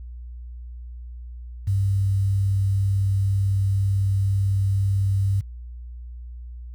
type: tone with quantisation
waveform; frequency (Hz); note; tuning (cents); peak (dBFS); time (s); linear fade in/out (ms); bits
sine; 98; G2; 0; -18; 1.67-5.41; 10; 8
effects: added 60 Hz sine -34 dBFS peak until 6.74 s